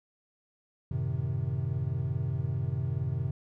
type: chord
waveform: triangle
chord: F# diminished seventh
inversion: none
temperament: equal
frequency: 92.5 / 110 / 130.81 / 155.56 Hz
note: F#2 / A2 / C3 / Eb3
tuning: 0 / 0 / 0 / 0 cents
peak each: -33 / -34 / -29 / -35 dBFS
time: 0.91-3.31 s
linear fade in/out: 5 ms
effects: none